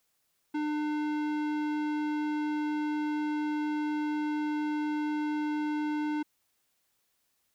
square tone with low-pass filter, 300.7 Hz, D4, 41 cents sharp, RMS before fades -31 dBFS, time 0.54-6.23 s, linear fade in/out 10 ms, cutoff 2600 Hz, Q 0.57, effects white hiss -75 dBFS RMS until 7.54 s

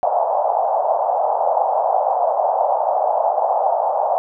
white band-pass noise, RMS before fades -18 dBFS, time 0.03-4.18 s, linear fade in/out 0 ms, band 600 to 840 Hz, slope 48 dB/octave, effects none

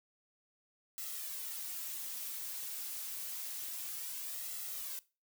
blue noise with flanger, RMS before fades -42 dBFS, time 0.98-4.99 s, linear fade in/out 0 ms, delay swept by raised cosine 1.5 to 4.9 ms, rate 0.28 Hz, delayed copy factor +0.55, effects noise-tail reverb RT60 0.3 s tail -20 dB re dry

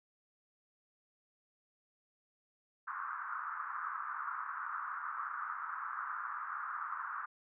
white band-pass noise, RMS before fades -41 dBFS, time 2.87-7.26 s, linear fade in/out 10 ms, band 1100 to 1400 Hz, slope 48 dB/octave, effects none

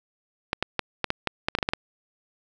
clicks, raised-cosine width 0.3 ms, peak -7 dBFS, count 12, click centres 0.531 / 0.626 / 0.793 / 1.043 / 1.104 / 1.273 / 1.485 / 1.551 / 1.587 / 1.628 / 1.689 / 1.735 s, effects none

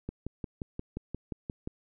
click train, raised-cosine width 3 ms, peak -22 dBFS, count 10, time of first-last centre 0.09-1.675 s, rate 5.68 Hz, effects none

